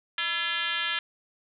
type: tone with frequency modulation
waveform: sine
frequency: 2420 Hz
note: D#7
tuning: 49 cents flat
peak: -26 dBFS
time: 0.18-0.99 s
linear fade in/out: 2 ms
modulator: 360 Hz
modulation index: 3.1
effects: none